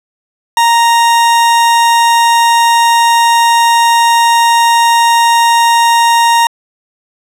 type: tone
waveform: 40% pulse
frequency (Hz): 932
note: A#5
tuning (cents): -1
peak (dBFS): -5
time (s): 0.57-6.47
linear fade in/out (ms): 2
effects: low-pass 12000 Hz 12 dB/octave